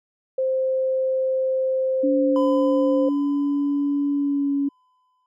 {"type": "tone", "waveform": "sine", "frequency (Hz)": 523.3, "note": "C5", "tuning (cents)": 0, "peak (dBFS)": -19, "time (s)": [0.38, 3.09], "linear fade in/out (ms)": 5}
{"type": "tone with pitch glide", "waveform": "sine", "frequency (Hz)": [284.7, 280.6], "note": ["C#4", "C#4"], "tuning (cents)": [46, 21], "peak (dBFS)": -19, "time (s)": [2.03, 4.69], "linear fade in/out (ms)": 10, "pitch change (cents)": -25, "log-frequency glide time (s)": [4.13, 4.52]}
{"type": "tone with exponential decay", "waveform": "triangle", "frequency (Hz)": 1009, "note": "B5", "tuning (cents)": 37, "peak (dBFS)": -24, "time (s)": [2.36, 5.26], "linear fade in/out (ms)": 1, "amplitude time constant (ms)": 630}
{"effects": []}